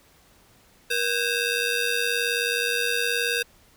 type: ring-modulated tone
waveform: 15% pulse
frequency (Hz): 1051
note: C6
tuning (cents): +7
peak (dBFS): -13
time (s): 0.9-3.43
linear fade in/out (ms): 10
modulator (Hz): 575
effects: pink hiss -57 dBFS RMS until 3.76 s